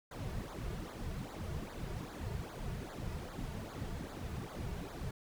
brown noise with flanger, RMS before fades -42 dBFS, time 0.11-5.11 s, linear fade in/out 5 ms, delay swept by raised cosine 0.35 to 3.85 ms, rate 2.5 Hz, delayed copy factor -0.85, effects none

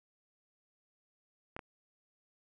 clicks, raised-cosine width 0.5 ms, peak -25 / -28 dBFS, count 2, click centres 1.565 / 1.592 s, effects none

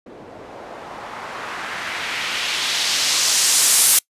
blue noise with low-pass filter sweep, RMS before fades -21 dBFS, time 0.06-3.99 s, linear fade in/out 5 ms, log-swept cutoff 400 to 11000 Hz, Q 1.2, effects noise-tail reverb RT60 0.1 s tail -25 dB re dry + resampled to 32000 Hz

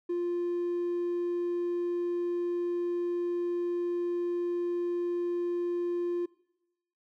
triangle tone, 349.2 Hz, F4, in tune, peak -25 dBFS, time 0.09-6.26 s, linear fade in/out 10 ms, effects noise-tail reverb RT60 0.9 s tail -24 dB re dry + tanh soft clip ceiling -23 dBFS

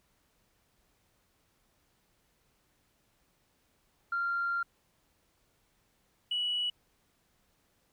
sine tone pair in turn, 1387 / 2939 Hz, F6 / F#7, -12 / -12 cents, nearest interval octave + minor second, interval 1300 cents, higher second, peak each -28 dBFS, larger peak neither, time 4.12-4.63 / 6.31-6.7 s, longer first, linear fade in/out 5 ms, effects tanh soft clip ceiling -24 dBFS + pink hiss -72 dBFS RMS until 7.92 s

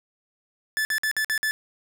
45% pulse tone bursts, 1742 Hz, A6, 18 cents flat, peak -22 dBFS, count 6, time 0.77-1.51 s, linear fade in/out 0 ms, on 80 ms, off 52 ms, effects none

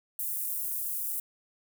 pink high-pass noise, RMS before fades -33 dBFS, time 0.19-1.2 s, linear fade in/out 2 ms, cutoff 11000 Hz, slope 24 dB/octave, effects none

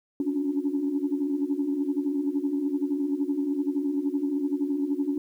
sine tone cluster, 277.1 / 287.7 / 300.6 / 362.3 Hz, C#4 / D4 / D4 / F#4, -1 / -36 / +40 / -36 cents, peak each -29 / -26 / -35 / -34 dBFS, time 0.2-5.18 s, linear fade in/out 2 ms, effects tanh soft clip ceiling -16 dBFS + 10-bit

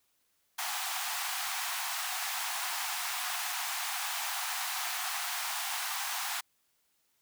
pink high-pass noise, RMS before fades -35 dBFS, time 0.58-6.41 s, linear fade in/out 10 ms, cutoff 710 Hz, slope 96 dB/octave, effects white hiss -74 dBFS RMS until 7.21 s

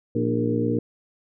harmonic tone with a mistuned harmonic, 58.27 Hz, A#1, in tune, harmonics 2 / 3 / 4 / 5 / 6 / 7 / 8, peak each -27 / -35 / -26 / -26 / -35 / -31 / -27 dBFS, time 0.15-0.79 s, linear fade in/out 5 ms, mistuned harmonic 5, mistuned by +55 cents, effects none

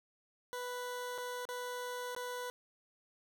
20% pulse tone with dropouts, 493.8 Hz, B4, in tune, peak -34 dBFS, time 0.53-2.5 s, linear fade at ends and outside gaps 0 ms, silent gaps 1.179-1.183 / 1.453-1.489 / 2.149-2.164 s, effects none

